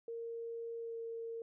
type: tone with pitch glide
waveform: sine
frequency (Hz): 462.3 to 458.3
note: A#4 to A#4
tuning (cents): -14 to -29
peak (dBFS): -40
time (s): 0.08-1.42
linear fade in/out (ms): 2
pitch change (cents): -15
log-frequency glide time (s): 0.78-0.97
effects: none